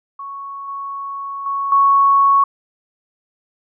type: tone with level steps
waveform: sine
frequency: 1108.7 Hz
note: C#6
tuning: in tune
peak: -27 / -24 / -18 / -9 dBFS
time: 0.19-2.44 s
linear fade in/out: 5 ms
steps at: 0.68 / 1.46 / 1.72 s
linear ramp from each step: 2 ms
effects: none